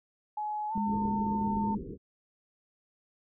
sine tone with pitch glide, 846 to 901.5 Hz, G#5 to A5, +32 to +42 cents, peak -31 dBFS, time 0.37-1.75 s, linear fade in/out 5 ms, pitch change +110 cents, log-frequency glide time 0.69-0.74 s
sine tone, 207.7 Hz, G#3, in tune, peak -29 dBFS, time 0.75-1.78 s, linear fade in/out 10 ms
clicks, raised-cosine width 3 ms, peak -27 dBFS, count 3, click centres 0.777 / 1.054 / 1.567 s
white low-pass noise, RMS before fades -40 dBFS, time 0.85-1.98 s, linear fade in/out 50 ms, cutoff 460 Hz, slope 96 dB/octave
effects none

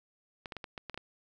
clicks, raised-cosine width 0.3 ms, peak -24 dBFS, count 8, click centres 0.458 / 0.522 / 0.567 / 0.642 / 0.778 / 0.897 / 0.944 / 0.976 s, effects none

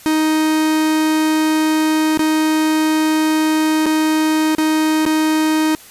45% pulse tone with dropouts, 312.2 Hz, D#4, 6 cents sharp, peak -13 dBFS, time 0.06-5.75 s, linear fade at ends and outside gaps 0 ms, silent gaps 2.174-2.193 / 3.858-3.864 / 4.55-4.583 / 5.053-5.063 s, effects white hiss -41 dBFS RMS until 5.9 s + resampled to 32000 Hz

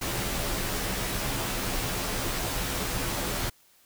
pink noise with comb filter, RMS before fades -30 dBFS, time 0.01-3.5 s, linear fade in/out 10 ms, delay 13 ms, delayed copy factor -0.65, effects white hiss -61 dBFS RMS until 3.85 s

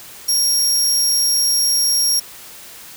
25% pulse tone, 5588 Hz, F8, in tune, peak -9 dBFS, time 0.28-2.2 s, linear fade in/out 10 ms, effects white hiss -38 dBFS RMS until 2.96 s

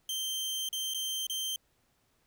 sawtooth tone with dropouts, 3136 Hz, G7, in tune, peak -29 dBFS, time 0.09-1.56 s, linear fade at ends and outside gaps 2 ms, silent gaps 0.689-0.728 / 0.938-0.945 / 1.268-1.297 s, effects pink hiss -72 dBFS RMS until 2.26 s

